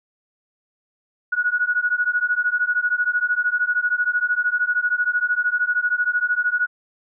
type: beating tone pair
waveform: sine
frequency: 1454 / 1467 Hz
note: F#6 / F#6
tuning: -31 / -15 cents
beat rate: 13 Hz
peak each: -21 dBFS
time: 1.32-6.67 s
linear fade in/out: 10 ms
effects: none